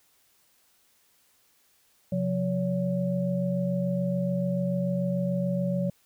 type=tone cluster; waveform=sine; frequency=132.5 / 179.4 / 567 Hz; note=C3 / F3 / C#5; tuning=+22 / +47 / +39 cents; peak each=-32 / -26 / -31 dBFS; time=2.12-5.9 s; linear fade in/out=5 ms; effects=white hiss -65 dBFS RMS until 6.05 s